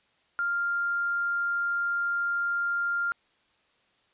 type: tone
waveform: sine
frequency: 1396.9 Hz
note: F6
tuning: in tune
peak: -25 dBFS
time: 0.39-3.12 s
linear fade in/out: 0 ms
effects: white hiss -67 dBFS RMS until 4.13 s + resampled to 8000 Hz